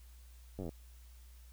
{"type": "slowing click train", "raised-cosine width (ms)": 2, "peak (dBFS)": -29, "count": 10, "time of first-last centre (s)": [0.59, 0.692], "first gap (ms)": 10, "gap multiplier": 1.03, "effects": ["added 60 Hz sine -53 dBFS peak until 1.52 s", "white hiss -66 dBFS RMS until 1.52 s"]}